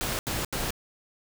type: noise bursts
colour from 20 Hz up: pink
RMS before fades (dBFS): -30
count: 3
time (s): 0.01-0.706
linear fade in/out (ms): 0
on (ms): 180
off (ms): 78
effects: none